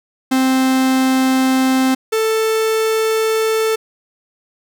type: tone pair in turn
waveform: 45% pulse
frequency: 261.6 / 441.9 Hz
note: C4 / A4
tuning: 0 / +7 cents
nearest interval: major sixth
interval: 907 cents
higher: second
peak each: -12 / -14 dBFS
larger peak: first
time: 0.31-1.95 / 2.12-3.76 s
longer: neither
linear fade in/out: 10 ms
effects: none